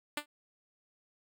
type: tone with exponential decay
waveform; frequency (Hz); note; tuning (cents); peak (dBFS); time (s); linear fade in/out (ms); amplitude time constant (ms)
5% pulse; 295.5; D4; +11; -19; 0.17-0.26; 5; 18
effects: none